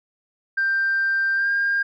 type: tone with pitch glide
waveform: sine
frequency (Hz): 1575 to 1607.2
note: G6 to G6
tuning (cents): +8 to +43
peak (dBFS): -17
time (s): 0.57-1.83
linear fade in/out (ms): 10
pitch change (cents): +35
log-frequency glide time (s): 1.35-1.5
effects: tanh soft clip ceiling -15 dBFS